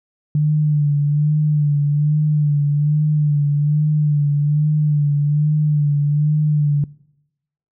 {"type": "tone with vibrato", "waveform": "sine", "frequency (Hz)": 148.3, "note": "D3", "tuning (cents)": 17, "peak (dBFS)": -13, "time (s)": [0.35, 6.84], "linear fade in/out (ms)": 2, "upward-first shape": "sine", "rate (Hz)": 1.2, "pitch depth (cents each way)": 44, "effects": ["noise-tail reverb RT60 0.9 s tail -23 dB re dry"]}